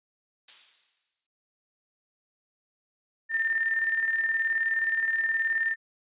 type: noise with exponential decay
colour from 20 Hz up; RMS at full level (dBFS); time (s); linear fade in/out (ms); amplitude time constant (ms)
violet; -31; 0.48-1.27; 5; 170
type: tone with tremolo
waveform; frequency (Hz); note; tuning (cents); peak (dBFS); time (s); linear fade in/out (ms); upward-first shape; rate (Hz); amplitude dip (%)
sine; 1803; A6; +42; -22; 3.29-5.76; 50; square; 19; 45
effects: resampled to 8000 Hz